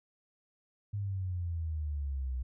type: exponential sweep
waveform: sine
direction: down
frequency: 103.6 to 61.74 Hz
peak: -32 dBFS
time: 0.93-2.43 s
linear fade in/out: 10 ms
effects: none